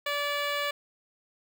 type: tone with notch filter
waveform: 10% pulse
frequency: 578 Hz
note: D5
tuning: 28 cents flat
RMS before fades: -30 dBFS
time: 0.06-0.71 s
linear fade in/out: 5 ms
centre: 10000 Hz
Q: 0.8
effects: none